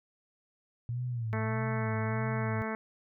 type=tone with vibrato; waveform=sine; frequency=116.54 Hz; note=A#2; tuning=in tune; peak=-31 dBFS; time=0.89-2.62 s; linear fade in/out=0 ms; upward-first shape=sine; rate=1.6 Hz; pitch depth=120 cents each way
type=harmonic tone; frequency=220 Hz; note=A3; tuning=in tune; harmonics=1 / 2 / 3 / 4 / 5 / 6 / 7 / 8 / 9 / 10; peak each=-36 / -39 / -41 / -42 / -43 / -44 / -44 / -45 / -46 / -46 dBFS; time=1.33-2.75 s; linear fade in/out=0 ms
effects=none